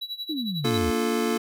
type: tone with tremolo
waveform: triangle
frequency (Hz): 3920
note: B7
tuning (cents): -14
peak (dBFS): -27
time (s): 0.01-0.78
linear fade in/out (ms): 10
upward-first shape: sine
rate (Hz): 11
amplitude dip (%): 85
type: exponential sweep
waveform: sine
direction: down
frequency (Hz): 330 to 71.8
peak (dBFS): -27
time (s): 0.29-0.91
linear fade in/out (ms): 10
type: chord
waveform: square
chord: Bb major seventh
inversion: none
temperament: just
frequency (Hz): 233.1 / 291.4 / 349.6 / 437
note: Bb3 / D4 / F4 / A4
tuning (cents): 0 / -13 / +2 / -12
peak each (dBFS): -27 / -33 / -30 / -28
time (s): 0.64-1.38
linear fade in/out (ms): 10
effects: none